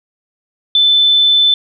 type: tone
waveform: sine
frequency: 3520 Hz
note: A7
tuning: in tune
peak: -7 dBFS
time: 0.75-1.54 s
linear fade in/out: 2 ms
effects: none